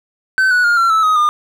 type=tone with pitch steps; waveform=triangle; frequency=1532 / 1473 / 1416.3 / 1361.7 / 1309.3 / 1258.8 / 1210.3 Hz; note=G6 / F#6 / F6 / F6 / E6 / D#6 / D#6; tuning=-40 / -8 / +24 / -44 / -12 / +20 / -48 cents; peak=-8 dBFS; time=0.38-1.29 s; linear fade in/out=0 ms; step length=130 ms; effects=none